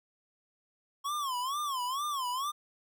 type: tone with vibrato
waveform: square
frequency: 1085 Hz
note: C#6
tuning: 37 cents flat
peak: -32 dBFS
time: 1.04-2.52 s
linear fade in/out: 20 ms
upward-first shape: sine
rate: 2.2 Hz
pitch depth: 180 cents each way
effects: none